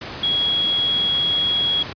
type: tone in noise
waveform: sine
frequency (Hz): 3322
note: G#7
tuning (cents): 0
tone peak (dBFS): -17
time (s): 0.23-1.83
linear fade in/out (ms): 5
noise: pink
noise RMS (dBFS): -31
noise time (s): 0.01-1.93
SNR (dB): +11
effects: high-pass 80 Hz 12 dB/octave + resampled to 11025 Hz